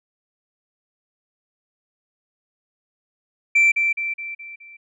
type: tone with echo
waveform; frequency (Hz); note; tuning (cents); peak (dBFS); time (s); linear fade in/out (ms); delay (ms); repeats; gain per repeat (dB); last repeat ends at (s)
sine; 2342; D7; -5; -10; 3.55-3.72; 10; 210; 5; -6; 4.77
effects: tanh soft clip ceiling -10 dBFS